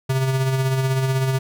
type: tone with tremolo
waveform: square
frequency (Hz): 132.4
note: C3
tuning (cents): +21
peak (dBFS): -17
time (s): 0.09-1.39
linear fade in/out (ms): 10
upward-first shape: sine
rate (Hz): 16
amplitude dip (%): 40
effects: none